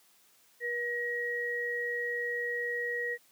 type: tone pair together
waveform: sine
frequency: 480.6 / 1898 Hz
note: B4 / A#6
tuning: -47 / +31 cents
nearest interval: 2 octaves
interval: 2378 cents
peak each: -36 / -32 dBFS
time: 0.6-3.18 s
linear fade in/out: 50 ms
effects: white hiss -64 dBFS RMS until 3.31 s + high-pass 150 Hz 12 dB/octave